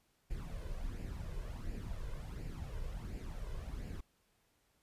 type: noise with flanger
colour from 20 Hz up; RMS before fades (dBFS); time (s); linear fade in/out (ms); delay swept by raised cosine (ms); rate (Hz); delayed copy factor
brown; -42; 0.3-4.01; 10; 0.41 to 2.01; 1.4; +0.6
effects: pink hiss -75 dBFS RMS until 4.82 s + resampled to 32000 Hz